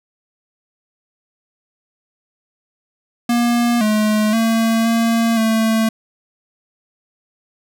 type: tone with pitch steps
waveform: square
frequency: 237.9 / 213.6 / 226.2 / 229.2 / 222.7 Hz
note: A#3 / G#3 / A3 / A#3 / A3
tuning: +35 / +49 / +48 / -29 / +21 cents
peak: -14 dBFS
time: 3.29-5.89 s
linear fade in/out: 5 ms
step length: 520 ms
effects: none